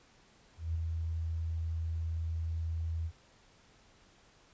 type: tone with ADSR envelope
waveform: sine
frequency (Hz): 81.8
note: E2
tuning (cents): -13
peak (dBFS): -29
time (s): 0.57-3.12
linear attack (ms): 180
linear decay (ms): 7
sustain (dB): -3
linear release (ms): 64
effects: pink hiss -63 dBFS RMS until 4.53 s + resampled to 16000 Hz